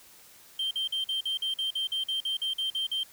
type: tone bursts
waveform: triangle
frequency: 3144 Hz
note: G7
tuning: 4 cents sharp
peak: -25 dBFS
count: 15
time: 0.59-3.034 s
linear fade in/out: 5 ms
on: 120 ms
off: 46 ms
effects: tanh soft clip ceiling -21 dBFS + white hiss -54 dBFS RMS until 3.12 s